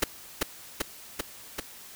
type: noise with echo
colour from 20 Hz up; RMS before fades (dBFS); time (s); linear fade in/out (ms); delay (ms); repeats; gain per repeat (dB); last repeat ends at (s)
pink; -23; 0.02-0.04; 5; 390; 4; -2; 1.6
effects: white hiss -47 dBFS RMS until 1.95 s